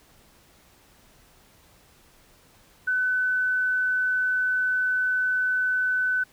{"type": "tone", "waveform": "sine", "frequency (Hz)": 1506, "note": "F#6", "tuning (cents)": 30, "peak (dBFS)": -21, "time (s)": [2.87, 6.24], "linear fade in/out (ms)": 10, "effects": ["pink hiss -57 dBFS RMS until 6.32 s"]}